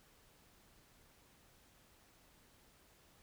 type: silence
effects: pink hiss -67 dBFS RMS until 3.22 s